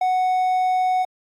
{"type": "tone", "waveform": "triangle", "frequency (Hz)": 740, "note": "F#5", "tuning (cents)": 0, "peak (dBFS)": -15, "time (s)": [0.01, 1.05], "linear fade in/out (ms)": 5, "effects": ["AAC 64 kbps"]}